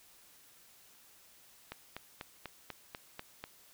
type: click train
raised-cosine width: 0.3 ms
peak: -25 dBFS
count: 8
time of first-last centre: 1.72-3.44 s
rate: 4.07 Hz
effects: white hiss -61 dBFS RMS until 3.73 s